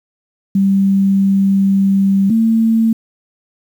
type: tone pair in turn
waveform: sine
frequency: 195.4 / 224.9 Hz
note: G3 / A3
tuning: -5 / +38 cents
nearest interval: major second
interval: 243 cents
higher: second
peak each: -9 dBFS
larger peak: neither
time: 0.55-2.3 / 2.3-2.93 s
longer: first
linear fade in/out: 5 ms
effects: 7-bit